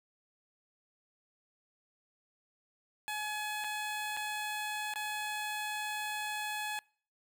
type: tone with dropouts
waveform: 15% pulse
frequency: 847 Hz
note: G#5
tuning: 34 cents sharp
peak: -29 dBFS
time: 3.08-6.79 s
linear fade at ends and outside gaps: 0 ms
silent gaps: 3.64-3.644 / 4.167-4.172 / 4.938-4.958 s
effects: noise-tail reverb RT60 0.5 s tail -26 dB re dry